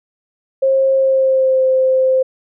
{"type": "tone with pitch glide", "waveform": "sine", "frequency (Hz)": [535, 521.6], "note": ["C5", "C5"], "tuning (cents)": [38, -5], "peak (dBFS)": -10, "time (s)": [0.62, 2.23], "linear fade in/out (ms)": 10, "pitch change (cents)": -43, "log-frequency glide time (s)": [0.95, 1.64], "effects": []}